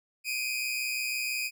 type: tone pair together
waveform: sawtooth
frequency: 2374 / 2500 Hz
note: D7 / D#7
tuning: +18 / +8 cents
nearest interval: minor second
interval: 90 cents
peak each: -31 / -28 dBFS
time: 0.24-1.51 s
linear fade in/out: 50 ms
effects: none